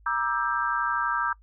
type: chord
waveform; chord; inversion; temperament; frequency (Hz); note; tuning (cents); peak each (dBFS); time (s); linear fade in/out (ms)
sine; E half-diminished seventh; second; just; 949.3 / 1186.7 / 1318.5 / 1582.2; Bb5 / D6 / E6 / G6; +31 / +18 / 0 / +16; -29; 0.06-1.33; 5
effects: noise-tail reverb RT60 0.1 s tail -23 dB re dry + added 52 Hz sine -52 dBFS peak until 1.42 s